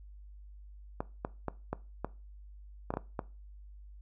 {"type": "clicks", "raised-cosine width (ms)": 1, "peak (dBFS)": -19, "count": 9, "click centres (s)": [1.005, 1.249, 1.483, 1.73, 2.046, 2.905, 2.939, 2.971, 3.192], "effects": ["noise-tail reverb RT60 0.3 s tail -19 dB re dry", "added 50 Hz sine -48 dBFS peak until 4.01 s"]}